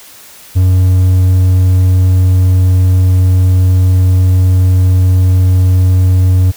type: tone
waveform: triangle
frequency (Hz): 92.1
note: F#2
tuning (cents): -7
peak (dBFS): -3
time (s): 0.55-6.52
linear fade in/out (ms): 20
effects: white hiss -36 dBFS RMS until 6.56 s